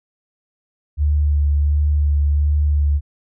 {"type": "tone with vibrato", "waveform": "sine", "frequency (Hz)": 73.3, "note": "D2", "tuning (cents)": -3, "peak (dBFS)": -13, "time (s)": [0.97, 3.01], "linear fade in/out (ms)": 50, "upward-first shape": "sine", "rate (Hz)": 1.4, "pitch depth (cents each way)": 19, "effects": []}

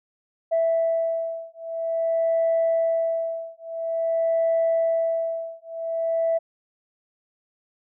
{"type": "beating tone pair", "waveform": "sine", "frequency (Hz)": [659.3, 659.79], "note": ["E5", "E5"], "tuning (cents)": [0, 1], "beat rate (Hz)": 0.49, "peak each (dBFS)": -23, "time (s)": [0.51, 6.39], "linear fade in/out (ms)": 20, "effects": ["tanh soft clip ceiling -14 dBFS"]}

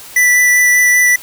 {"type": "tone with vibrato", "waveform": "square", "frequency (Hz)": 1975.5, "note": "B6", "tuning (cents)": 0, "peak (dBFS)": -8, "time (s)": [0.16, 1.16], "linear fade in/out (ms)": 5, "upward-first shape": "sine", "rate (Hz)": 5.1, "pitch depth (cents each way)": 9, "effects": ["white hiss -34 dBFS RMS until 1.22 s"]}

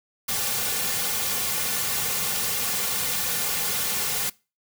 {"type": "noise with comb filter", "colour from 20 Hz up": "white", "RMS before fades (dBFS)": -26, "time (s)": [0.28, 4.3], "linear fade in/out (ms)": 10, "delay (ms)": 3.1, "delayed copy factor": -0.95, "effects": ["noise-tail reverb RT60 0.3 s tail -23 dB re dry"]}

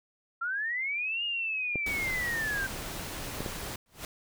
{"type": "linear two-way sweep", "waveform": "sine", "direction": "up then down", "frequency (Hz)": [1345, 2863, 1548], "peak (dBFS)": -29, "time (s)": [0.41, 2.67], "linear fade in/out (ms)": 10, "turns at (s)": 1.24}
{"type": "clicks", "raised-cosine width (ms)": 2, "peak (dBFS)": -20, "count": 3, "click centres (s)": [1.757, 3.406, 3.462]}
{"type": "noise", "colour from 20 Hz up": "pink", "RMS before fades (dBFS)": -38, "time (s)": [1.86, 3.76], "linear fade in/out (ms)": 5}
{"type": "noise with exponential growth", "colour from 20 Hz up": "pink", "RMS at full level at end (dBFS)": -35, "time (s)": [3.86, 4.05], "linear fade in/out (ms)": 1, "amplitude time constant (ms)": 41}
{"effects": []}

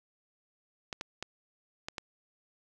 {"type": "clicks", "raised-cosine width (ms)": 0.2, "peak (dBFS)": -19, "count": 5, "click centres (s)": [0.928, 1.011, 1.226, 1.885, 1.982], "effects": []}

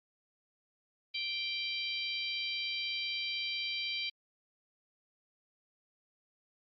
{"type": "harmonic tone", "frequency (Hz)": 784, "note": "G5", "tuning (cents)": 0, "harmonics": [3, 4, 5, 6], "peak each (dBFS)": [-38, -39, -40, -41], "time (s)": [1.14, 4.1], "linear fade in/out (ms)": 10, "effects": ["Opus 24 kbps"]}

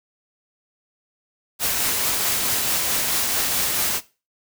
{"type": "noise with tremolo", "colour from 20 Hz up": "white", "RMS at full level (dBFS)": -21, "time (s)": [1.59, 4.01], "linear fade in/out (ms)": 50, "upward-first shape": "triangle", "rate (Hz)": 4.6, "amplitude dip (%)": 25, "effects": ["noise-tail reverb RT60 0.3 s tail -18 dB re dry"]}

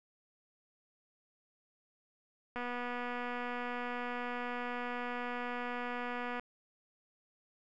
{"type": "click train", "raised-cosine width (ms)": 0.5, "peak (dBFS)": -25, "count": 937, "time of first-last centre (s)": [2.56, 6.396], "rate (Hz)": 244, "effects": []}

